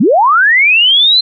sine linear sweep, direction up, 162 to 4141 Hz, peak -5 dBFS, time 0-1.21 s, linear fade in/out 10 ms, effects none

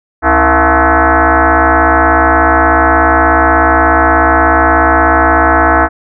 sine tone with frequency modulation, 325.3 Hz, E4, 23 cents flat, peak -5 dBFS, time 0.22-5.89 s, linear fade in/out 50 ms, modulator 198 Hz, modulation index 6.9, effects none

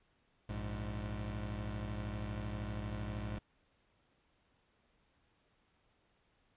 25% pulse tone pair together, 58.27 / 103.83 Hz, A#1 / G#2, 0 / 0 cents, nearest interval minor seventh, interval 1000 cents, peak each -38 / -37 dBFS, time 0.49-3.39 s, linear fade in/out 5 ms, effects pink hiss -74 dBFS RMS until 6.56 s + resampled to 8000 Hz

